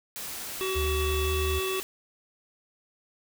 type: noise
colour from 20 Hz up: white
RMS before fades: -37 dBFS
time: 0.16-1.83 s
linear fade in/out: 0 ms
type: harmonic tone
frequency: 379.1 Hz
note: F#4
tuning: 42 cents sharp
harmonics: 1 / 3 / 5 / 7 / 9 / 10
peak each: -29 / -36 / -45 / -36 / -38 / -48 dBFS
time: 0.61-1.8 s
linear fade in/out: 0 ms
type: tone with pitch glide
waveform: sine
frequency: 73.1 to 75.16 Hz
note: D2 to D2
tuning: -7 to +41 cents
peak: -27 dBFS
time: 0.75-1.6 s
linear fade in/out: 20 ms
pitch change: +48 cents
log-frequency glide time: 1.2-1.32 s
effects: none